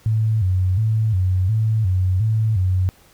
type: tone with vibrato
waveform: sine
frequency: 100.9 Hz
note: G#2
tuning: 49 cents flat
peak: -15 dBFS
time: 0.06-2.89 s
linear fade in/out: 0 ms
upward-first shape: square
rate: 1.4 Hz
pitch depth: 150 cents each way
effects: pink hiss -52 dBFS RMS until 3.13 s